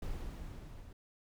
brown noise with level ramp, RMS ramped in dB -39 to -51 dBFS, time 0.02-0.93 s, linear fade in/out 5 ms, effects none

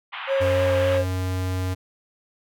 pink band-pass noise, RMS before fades -33 dBFS, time 0.12-0.99 s, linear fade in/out 20 ms, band 830 to 3300 Hz, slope 48 dB/octave
triangle tone with vibrato, 539 Hz, C#5, 49 cents flat, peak -17 dBFS, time 0.27-1.05 s, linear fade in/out 50 ms, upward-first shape sine, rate 3.5 Hz, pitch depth 16 cents each way
square tone, 92.5 Hz, F#2, in tune, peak -24 dBFS, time 0.4-1.75 s, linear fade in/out 20 ms
effects none

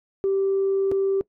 sine tone with dropouts, 389.7 Hz, G4, 10 cents flat, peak -18 dBFS, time 0.24-1.21 s, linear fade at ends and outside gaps 0 ms, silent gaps 0.915-0.92 s, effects noise-tail reverb RT60 0.1 s tail -21 dB re dry + tanh soft clip ceiling -15 dBFS

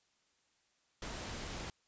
pink noise, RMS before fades -43 dBFS, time 1.02-1.7 s, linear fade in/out 2 ms, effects white hiss -75 dBFS RMS until 1.87 s + resampled to 16000 Hz

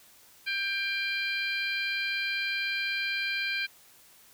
harmonic tone with a mistuned harmonic, 792 Hz, G5, 18 cents sharp, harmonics 2 / 3 / 4 / 5 / 6, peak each -33 / -31 / -38 / -38 / -42 dBFS, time 0.46-3.67 s, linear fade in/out 20 ms, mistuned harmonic 5, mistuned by +59 cents, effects white hiss -57 dBFS RMS until 4.33 s

